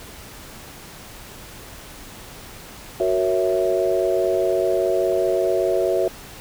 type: chord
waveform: sine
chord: F# dominant seventh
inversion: none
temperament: equal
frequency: 370 / 466.2 / 554.4 / 659.3 Hz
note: F#4 / A#4 / C#5 / E5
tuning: 0 / 0 / 0 / 0 cents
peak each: -21 / -25 / -24 / -22 dBFS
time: 3-6.08 s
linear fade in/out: 2 ms
effects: pink hiss -40 dBFS RMS until 6.4 s